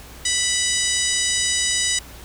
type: harmonic tone with a mistuned harmonic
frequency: 987.8 Hz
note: B5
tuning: in tune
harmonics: 2 / 3 / 4 / 5 / 6 / 7 / 8 / 9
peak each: -27 / -27 / -27 / -27 / -27 / -27 / -27 / -27 dBFS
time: 0.25-1.99 s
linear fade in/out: 5 ms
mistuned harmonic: 4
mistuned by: -53 cents
effects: added 60 Hz sine -42 dBFS peak until 2.24 s + pink hiss -42 dBFS RMS until 2.24 s